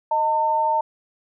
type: tone pair together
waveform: sine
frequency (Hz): 622.3 / 903.2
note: D#5 / A5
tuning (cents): 0 / +45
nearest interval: tritone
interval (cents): 645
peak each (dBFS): -25 / -18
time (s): 0.11-0.81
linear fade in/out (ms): 5
effects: none